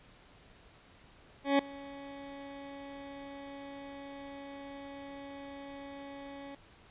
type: tone with ADSR envelope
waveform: 20% pulse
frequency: 278.9 Hz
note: C#4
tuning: 11 cents sharp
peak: -17 dBFS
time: 1.44-6.55 s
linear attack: 150 ms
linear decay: 4 ms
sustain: -22 dB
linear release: 4 ms
effects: pink hiss -59 dBFS RMS until 6.9 s + resampled to 8000 Hz